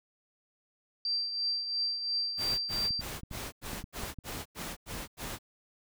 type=tone with tremolo; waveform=sine; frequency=4699 Hz; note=D8; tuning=in tune; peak=-27 dBFS; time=1.05-3.01 s; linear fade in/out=2 ms; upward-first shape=triangle; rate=2.9 Hz; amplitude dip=60%
type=noise bursts; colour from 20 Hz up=pink; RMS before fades=-39 dBFS; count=10; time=2.37-5.389 s; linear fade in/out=50 ms; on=220 ms; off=91 ms
type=clicks; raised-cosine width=5 ms; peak=-29 dBFS; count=8; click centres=2.907 / 2.994 / 3.234 / 3.313 / 3.732 / 3.841 / 4.036 / 4.187 s
effects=none